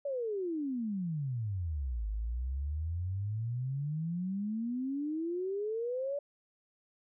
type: exponential two-way sweep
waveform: sine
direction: down then up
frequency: 580 to 51 to 580 Hz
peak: -32 dBFS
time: 0.05-6.19 s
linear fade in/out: 5 ms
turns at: 2.08 s
effects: none